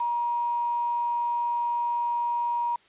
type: tone with quantisation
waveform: sine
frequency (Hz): 951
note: A#5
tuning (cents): +34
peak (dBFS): -24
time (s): 0-2.76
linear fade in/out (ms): 5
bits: 7
effects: white hiss -60 dBFS RMS until 2.88 s + resampled to 8000 Hz